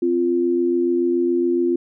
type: tone pair together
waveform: sine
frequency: 260 / 347.1 Hz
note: C4 / F4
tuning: -11 / -11 cents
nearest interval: perfect fourth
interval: 500 cents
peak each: -22 / -17 dBFS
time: 0.02-1.76 s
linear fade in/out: 5 ms
effects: none